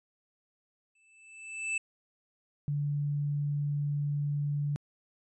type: tone with exponential growth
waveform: square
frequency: 2637 Hz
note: E7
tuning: in tune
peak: -28 dBFS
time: 0.95-1.78 s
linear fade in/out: 5 ms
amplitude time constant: 180 ms
type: tone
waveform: sine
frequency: 145.1 Hz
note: D3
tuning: 21 cents flat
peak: -28 dBFS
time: 2.68-4.76 s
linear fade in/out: 0 ms
effects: resampled to 22050 Hz

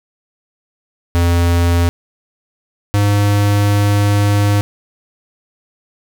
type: tone pair in turn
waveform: square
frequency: 86 / 102.27 Hz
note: F2 / G#2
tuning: -26 / -26 cents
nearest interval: minor third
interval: 300 cents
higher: second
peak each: -11 dBFS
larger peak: neither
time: 1.15-1.89 / 2.94-4.61 s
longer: second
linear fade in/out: 0 ms
effects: none

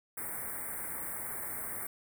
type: band-stop noise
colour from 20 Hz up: white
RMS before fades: -39 dBFS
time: 0.17-1.87 s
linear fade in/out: 5 ms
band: 2200 to 8200 Hz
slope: 96 dB/octave
effects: none

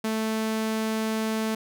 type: tone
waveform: sawtooth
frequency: 220 Hz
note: A3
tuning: in tune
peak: -21 dBFS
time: 0.04-1.55 s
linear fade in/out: 5 ms
effects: none

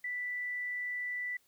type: tone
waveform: sine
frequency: 1975.5 Hz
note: B6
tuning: in tune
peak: -34 dBFS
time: 0.04-1.37 s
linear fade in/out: 5 ms
effects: white hiss -70 dBFS RMS until 1.47 s

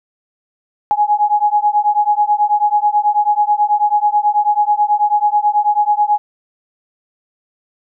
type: beating tone pair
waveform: sine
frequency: 830 / 839.2 Hz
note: G#5 / G#5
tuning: -1 / +18 cents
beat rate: 9.2 Hz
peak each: -14 dBFS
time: 0.91-6.18 s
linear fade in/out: 0 ms
effects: none

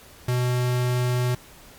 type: tone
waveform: square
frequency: 124.2 Hz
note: B2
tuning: 10 cents sharp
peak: -21 dBFS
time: 0.28-1.35 s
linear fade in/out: 5 ms
effects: pink hiss -48 dBFS RMS until 1.78 s + MP3 96 kbps

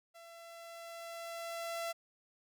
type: tone with level ramp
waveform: sawtooth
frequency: 673 Hz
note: E5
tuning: 36 cents sharp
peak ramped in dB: -49 to -32 dBFS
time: 0.14-1.93 s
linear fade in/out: 20 ms
effects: none

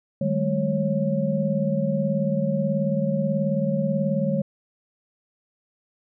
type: tone cluster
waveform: sine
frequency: 154 / 194.2 / 212.6 / 549 Hz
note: D#3 / G3 / G#3 / C#5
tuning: -17 / -16 / +41 / -17 cents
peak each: -26 dBFS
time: 0.21-4.42 s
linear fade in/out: 5 ms
effects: none

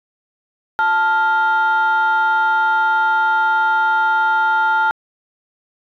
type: tone pair together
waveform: sine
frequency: 880 / 1398.4 Hz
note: A5 / F6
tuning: 0 / +2 cents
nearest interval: minor sixth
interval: 802 cents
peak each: -14 dBFS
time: 0.79-4.91 s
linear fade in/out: 0 ms
effects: tanh soft clip ceiling -9 dBFS

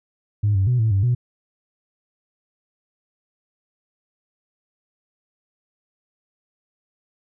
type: tone with pitch steps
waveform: sine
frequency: 103.8 / 96.2 / 124.1 / 111 / 97.7 / 122.5 Hz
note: G#2 / G2 / B2 / A2 / G2 / B2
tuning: 0 / -32 / +9 / +16 / -5 / -14 cents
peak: -14 dBFS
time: 0.43-1.15 s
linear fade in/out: 10 ms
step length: 120 ms
effects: tanh soft clip ceiling -12 dBFS

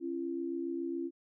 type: tone pair together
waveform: sine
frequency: 272.6 / 339.8 Hz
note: C#4 / F4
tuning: -29 / -47 cents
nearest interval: major third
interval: 382 cents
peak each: -38 / -35 dBFS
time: 0-1.11 s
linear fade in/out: 50 ms
effects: none

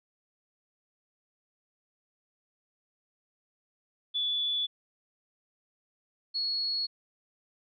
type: tone pair in turn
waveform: sine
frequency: 3449 / 4345 Hz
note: A7 / C#8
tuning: -35 / -35 cents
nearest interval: major third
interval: 400 cents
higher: second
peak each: -27 / -28 dBFS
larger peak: first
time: 4.14-4.67 / 6.34-6.87 s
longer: neither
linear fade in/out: 20 ms
effects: none

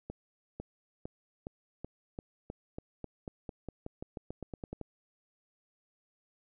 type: accelerating click train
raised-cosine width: 2 ms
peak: -26 dBFS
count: 21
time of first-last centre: 0.1-4.813 s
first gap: 500 ms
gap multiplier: 0.91
effects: none

